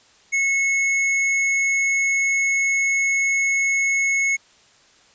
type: tone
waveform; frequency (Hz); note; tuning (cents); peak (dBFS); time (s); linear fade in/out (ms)
square; 2189; C#7; -22; -18; 0.32-4.37; 20
effects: white hiss -54 dBFS RMS until 5.14 s + resampled to 16000 Hz